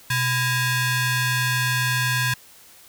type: ring-modulated tone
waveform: sawtooth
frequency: 880 Hz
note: A5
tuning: in tune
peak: -13 dBFS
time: 0.1-2.34 s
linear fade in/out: 5 ms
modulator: 754 Hz
effects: white hiss -49 dBFS RMS until 2.88 s